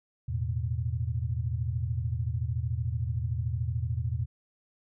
sine chord, E suspended fourth, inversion none, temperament equal, 82.41 / 110 / 123.47 Hz, E2 / A2 / B2, 0 / 0 / 0 cents, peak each -32 dBFS, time 0.28-4.26 s, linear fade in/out 10 ms, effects none

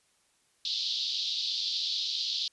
white band-pass noise, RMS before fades -32 dBFS, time 0.65-2.48 s, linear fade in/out 2 ms, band 3400 to 4700 Hz, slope 48 dB/octave, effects white hiss -69 dBFS RMS until 2.52 s + resampled to 24000 Hz

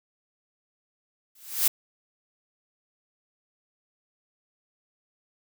blue noise with exponential growth, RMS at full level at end -18 dBFS, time 1.35-1.68 s, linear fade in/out 5 ms, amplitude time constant 71 ms, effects none

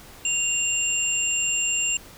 sine tone pair together, 2782 / 7376 Hz, F7 / A#8, -7 / -19 cents, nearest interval octave + perfect fourth, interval 1688 cents, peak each -24 dBFS, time 0.25-1.97 s, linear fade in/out 2 ms, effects pink hiss -46 dBFS RMS until 2.17 s

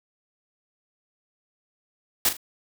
white noise with echo, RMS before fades -20 dBFS, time 2.25-2.29 s, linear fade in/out 2 ms, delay 39 ms, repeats 2, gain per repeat -10 dB, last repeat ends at 2.368 s, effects none

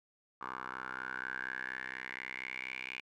10% pulse tone with band-pass filter sweep, 64.2 Hz, C2, 32 cents flat, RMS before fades -42 dBFS, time 0.41-3.01 s, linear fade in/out 5 ms, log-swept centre 1200 to 2500 Hz, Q 8, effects none

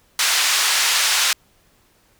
white band-pass noise, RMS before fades -18 dBFS, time 0.19-1.33 s, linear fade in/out 2 ms, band 1100 to 6200 Hz, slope 12 dB/octave, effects pink hiss -58 dBFS RMS until 2.19 s

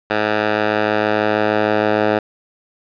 10% pulse tone with band-pass filter sweep, 106.4 Hz, G#2, 42 cents sharp, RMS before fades -17 dBFS, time 0.1-2.19 s, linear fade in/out 5 ms, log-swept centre 1300 to 810 Hz, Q 0.73, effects resampled to 11025 Hz + 7-bit

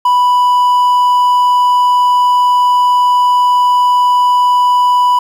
triangle tone, 987.8 Hz, B5, in tune, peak -5 dBFS, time 0.05-5.19 s, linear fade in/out 5 ms, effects 7-bit

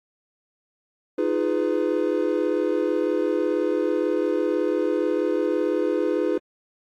triangle chord, F half-diminished seventh, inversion third, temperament equal with one note detuned, 311.1 / 349.2 / 415.3 / 500.5 Hz, Eb4 / F4 / Ab4 / Cb5, 0 / 0 / 0 / +23 cents, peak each -24 dBFS, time 1.18-6.38 s, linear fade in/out 5 ms, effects AAC 48 kbps

